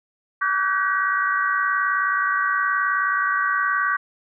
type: tone cluster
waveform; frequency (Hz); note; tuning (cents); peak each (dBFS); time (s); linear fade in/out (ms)
sine; 1149 / 1470 / 1529 / 1629 / 1916; D6 / F#6 / G6 / G#6 / A#6; -38 / -12 / -44 / -34 / +47; -22 / -29 / -23 / -31 / -28; 0.41-3.97; 10
effects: none